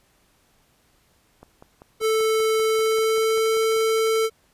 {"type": "click train", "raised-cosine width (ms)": 1, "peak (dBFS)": -29, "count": 13, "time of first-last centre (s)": [1.43, 3.765], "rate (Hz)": 5.14}
{"type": "tone with pitch glide", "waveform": "square", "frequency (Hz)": [440, 444.3], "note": ["A4", "A4"], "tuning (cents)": [0, 17], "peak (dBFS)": -19, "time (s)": [2, 4.3], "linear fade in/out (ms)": 50, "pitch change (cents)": 17, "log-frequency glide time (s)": [2.64, 3.54]}
{"effects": ["pink hiss -62 dBFS RMS until 4.53 s", "resampled to 32000 Hz"]}